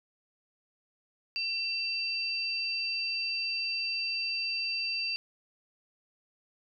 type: tone pair together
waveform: sine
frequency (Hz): 2707 / 4663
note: E7 / D8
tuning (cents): +45 / -13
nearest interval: major sixth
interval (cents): 942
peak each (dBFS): -33 / -32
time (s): 1.36-5.16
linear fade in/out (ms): 0
effects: none